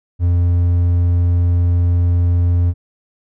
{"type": "tone", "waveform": "triangle", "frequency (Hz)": 87.31, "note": "F2", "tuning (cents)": 0, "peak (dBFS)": -9, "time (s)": [0.19, 2.74], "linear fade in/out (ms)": 50, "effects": []}